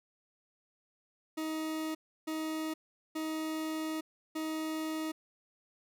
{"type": "tone bursts at uneven times", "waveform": "40% pulse", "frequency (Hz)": 315.1, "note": "D#4", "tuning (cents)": 22, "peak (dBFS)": -33, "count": 4, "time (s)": [[1.37, 1.95], [2.27, 2.74], [3.15, 4.01], [4.35, 5.12]], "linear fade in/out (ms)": 10, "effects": []}